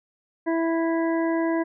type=harmonic tone; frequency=329.6 Hz; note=E4; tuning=in tune; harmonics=1 / 2 / 3 / 5 / 6; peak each=-22 / -28 / -32 / -36 / -38 dBFS; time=0.46-1.64 s; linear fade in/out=20 ms; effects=none